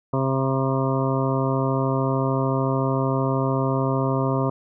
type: harmonic tone with a mistuned harmonic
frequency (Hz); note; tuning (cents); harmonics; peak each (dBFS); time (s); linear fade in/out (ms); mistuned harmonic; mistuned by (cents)
133.4; C3; +34; 1 / 2 / 3 / 4 / 5 / 7 / 8 / 9; -23 / -26 / -28 / -29 / -30 / -31 / -32 / -33; 0.13-4.5; 5; 7; +32
effects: none